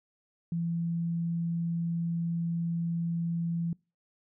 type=tone; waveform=sine; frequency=168.5 Hz; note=E3; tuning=38 cents sharp; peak=-28 dBFS; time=0.52-3.73 s; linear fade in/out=2 ms; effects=noise-tail reverb RT60 0.3 s tail -26 dB re dry